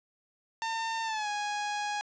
sawtooth tone with pitch glide, 904 to 829 Hz, A5 to G#5, +47 to -3 cents, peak -27 dBFS, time 0.62-2.01 s, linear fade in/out 0 ms, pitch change -150 cents, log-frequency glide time 1.04-1.28 s, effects resampled to 16000 Hz + 9-bit

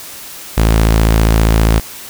sawtooth tone, 55 Hz, A1, in tune, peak -4 dBFS, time 0.57-1.8 s, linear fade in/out 10 ms, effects white hiss -31 dBFS RMS until 2.09 s

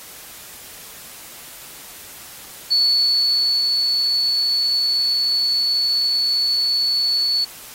sine tone with ADSR envelope, 4435 Hz, C#8, in tune, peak -13 dBFS, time 2.7-7.45 s, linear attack 23 ms, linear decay 920 ms, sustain -3 dB, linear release 11 ms, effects white hiss -39 dBFS RMS until 7.74 s + AAC 48 kbps

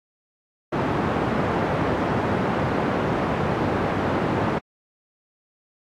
pink band-pass noise, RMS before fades -23 dBFS, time 0.72-4.59 s, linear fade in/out 10 ms, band 110 to 1200 Hz, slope 12 dB/octave, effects high-pass 60 Hz 12 dB/octave + AAC 64 kbps

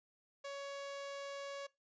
sawtooth tone, 559 Hz, C#5, 14 cents sharp, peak -39 dBFS, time 0.44-1.67 s, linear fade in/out 10 ms, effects noise-tail reverb RT60 0.2 s tail -20 dB re dry + resampled to 16000 Hz

